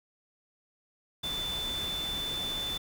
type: tone in noise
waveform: sine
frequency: 3520 Hz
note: A7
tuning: in tune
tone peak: -32 dBFS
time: 1.23-2.78 s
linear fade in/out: 10 ms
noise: pink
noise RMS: -40 dBFS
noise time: 1.23-2.78 s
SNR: +5 dB
effects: none